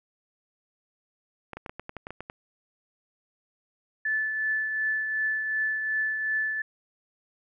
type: clicks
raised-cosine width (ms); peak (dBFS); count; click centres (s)
0.5; -22; 11; 1.533 / 1.57 / 1.662 / 1.695 / 1.796 / 1.894 / 1.967 / 2.069 / 2.106 / 2.206 / 2.299
type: tone with tremolo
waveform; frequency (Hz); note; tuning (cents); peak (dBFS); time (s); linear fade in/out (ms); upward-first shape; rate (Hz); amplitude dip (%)
sine; 1744; A6; -16; -23; 4.05-6.62; 5; triangle; 2.7; 45
effects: none

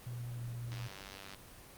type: tone with pitch glide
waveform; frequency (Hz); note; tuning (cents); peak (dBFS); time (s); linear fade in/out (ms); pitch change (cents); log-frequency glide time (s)
sine; 120.5 to 119.12; B2 to A#2; -42 to +38; -39; 0.06-0.88; 10; -20; 0.35-0.41
type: click train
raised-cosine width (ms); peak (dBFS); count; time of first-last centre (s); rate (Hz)
0.2; -30; 62; 0.72-1.346; 97.4
effects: pink hiss -54 dBFS RMS until 1.77 s + Opus 24 kbps

